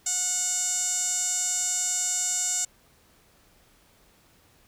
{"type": "tone with band-pass filter", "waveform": "sawtooth", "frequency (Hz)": 730, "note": "F#5", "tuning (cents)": -24, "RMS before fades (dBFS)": -27, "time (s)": [0.06, 2.65], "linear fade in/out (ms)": 5, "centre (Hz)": 7300, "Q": 8, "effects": ["pink hiss -60 dBFS RMS until 4.67 s"]}